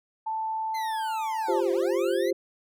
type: tone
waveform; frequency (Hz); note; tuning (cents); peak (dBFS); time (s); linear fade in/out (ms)
sine; 882; A5; +4; -27; 0.26-1.61; 10
type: linear two-way sweep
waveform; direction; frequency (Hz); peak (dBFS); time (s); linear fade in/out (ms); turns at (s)
25% pulse; down then up; 2093 to 307.4 to 2093; -33; 0.74-2.31; 10; 1.72
type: chord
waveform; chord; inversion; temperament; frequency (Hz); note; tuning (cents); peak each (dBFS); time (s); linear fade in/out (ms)
sine; F suspended second; none; equal; 349.2 / 392 / 523.3; F4 / G4 / C5; 0 / 0 / 0; -27; 1.48-2.33; 10
effects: none